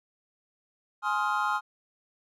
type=chord; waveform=triangle; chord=F minor seventh; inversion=first; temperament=just; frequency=838.1 / 1047.7 / 1257.2 / 1396.9 Hz; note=Ab5 / C6 / Eb6 / F6; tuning=+16 / +2 / +18 / 0 cents; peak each=-29 dBFS; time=1.02-1.61 s; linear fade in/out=50 ms; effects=none